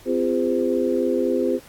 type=harmonic tone with a mistuned harmonic; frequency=85.6 Hz; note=F2; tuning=34 cents flat; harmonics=3 / 4 / 5 / 6; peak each=-24 / -24 / -24 / -24 dBFS; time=0.05-1.6 s; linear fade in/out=50 ms; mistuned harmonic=5; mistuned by=-90 cents; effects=pink hiss -48 dBFS RMS until 1.68 s + AAC 64 kbps